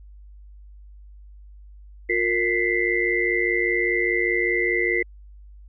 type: tone cluster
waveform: sine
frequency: 357.1 / 463.5 / 1987 / 2092 Hz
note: F4 / A#4 / B6 / C7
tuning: +39 / -10 / +10 / -1 cents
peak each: -25 / -27 / -24 / -24 dBFS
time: 2.09-5.03 s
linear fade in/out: 10 ms
effects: added 50 Hz sine -42 dBFS peak until 5.68 s